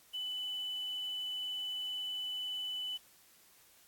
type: tone with quantisation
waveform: sine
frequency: 2994 Hz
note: F#7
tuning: 20 cents sharp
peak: -36 dBFS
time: 0.13-2.98 s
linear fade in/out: 20 ms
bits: 9
effects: white hiss -63 dBFS RMS until 3.87 s + AAC 64 kbps